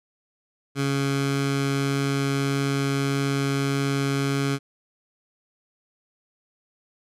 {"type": "tone with notch filter", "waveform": "15% pulse", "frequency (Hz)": 138.59, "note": "C#3", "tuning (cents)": 0, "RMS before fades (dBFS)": -24, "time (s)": [0.75, 4.59], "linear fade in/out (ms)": 50, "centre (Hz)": 590, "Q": 1.5, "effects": ["low-pass 10000 Hz 12 dB/octave"]}